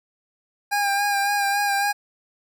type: tone with vibrato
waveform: 25% pulse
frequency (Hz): 807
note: G#5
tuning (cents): -50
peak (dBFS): -16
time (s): 0.71-1.93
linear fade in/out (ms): 20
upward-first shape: sine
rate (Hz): 3.6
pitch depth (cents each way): 28
effects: none